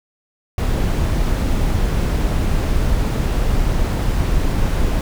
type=noise; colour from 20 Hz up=brown; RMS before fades=-17 dBFS; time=0.58-5.01 s; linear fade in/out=2 ms; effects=none